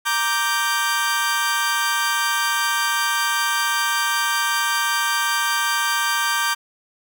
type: chord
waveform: sawtooth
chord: G minor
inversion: first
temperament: equal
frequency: 932.3 / 1174.7 / 1568 Hz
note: Bb5 / D6 / G6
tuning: 0 / 0 / 0 cents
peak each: -22 / -20 / -18 dBFS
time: 0.05-6.55 s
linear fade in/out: 20 ms
effects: none